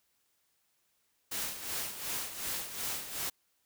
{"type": "noise with tremolo", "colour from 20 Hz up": "white", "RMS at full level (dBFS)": -35, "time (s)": [1.31, 3.3], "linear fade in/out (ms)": 10, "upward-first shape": "sine", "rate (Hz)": 2.7, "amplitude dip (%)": 65, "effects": ["white hiss -75 dBFS RMS until 3.65 s"]}